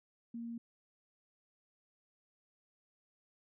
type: tone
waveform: sine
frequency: 233.1 Hz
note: A#3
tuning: in tune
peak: -40 dBFS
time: 0.34-0.58 s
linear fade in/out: 5 ms
effects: none

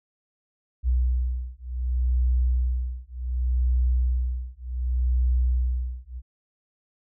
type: beating tone pair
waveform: sine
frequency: 61.74 / 62.41 Hz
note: B1 / B1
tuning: 0 / +19 cents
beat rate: 0.67 Hz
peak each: -24 dBFS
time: 0.83-6.22 s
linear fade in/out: 50 ms
effects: none

